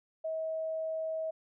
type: tone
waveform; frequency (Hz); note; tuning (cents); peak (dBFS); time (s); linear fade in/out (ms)
sine; 640; D#5; +49; -32; 0.24-1.31; 10
effects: none